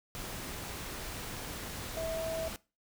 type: tone in noise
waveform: sine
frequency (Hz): 650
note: E5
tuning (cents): -24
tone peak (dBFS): -34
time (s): 1.97-2.48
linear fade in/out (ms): 0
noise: pink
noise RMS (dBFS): -41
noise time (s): 0.15-2.56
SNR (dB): +4
effects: noise-tail reverb RT60 0.3 s tail -21 dB re dry